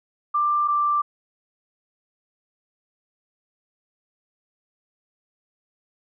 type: tone pair in turn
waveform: sine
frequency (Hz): 1184 / 1177.5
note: D6 / D6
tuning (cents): +14 / +4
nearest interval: unison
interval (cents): 10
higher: first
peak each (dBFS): -18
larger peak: neither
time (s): 0.34-0.68 / 0.68-1.02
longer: neither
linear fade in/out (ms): 10
effects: none